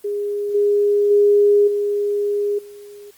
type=tone with level steps; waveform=sine; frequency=410 Hz; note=G#4; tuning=22 cents flat; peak=-20 / -13 / -10 / -17 / -36 dBFS; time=0.04-3.11 s; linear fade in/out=10 ms; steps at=0.54 / 1.1 / 1.67 / 2.58 s; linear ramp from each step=10 ms; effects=white hiss -52 dBFS RMS until 3.17 s + Opus 24 kbps